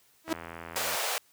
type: tone with exponential growth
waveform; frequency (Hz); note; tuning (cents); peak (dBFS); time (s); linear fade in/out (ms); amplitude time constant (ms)
sawtooth; 323.6; E4; -32; -19; 0.24-0.33; 5; 19
type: click train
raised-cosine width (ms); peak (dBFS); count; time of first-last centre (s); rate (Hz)
0.5; -25; 57; 0.28-0.949; 83.7
type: high-pass noise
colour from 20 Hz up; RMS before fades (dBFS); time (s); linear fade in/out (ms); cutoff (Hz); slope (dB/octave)
pink; -31; 0.76-1.18; 0; 460; 48
effects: white hiss -64 dBFS RMS until 1.32 s + high-pass 60 Hz 12 dB/octave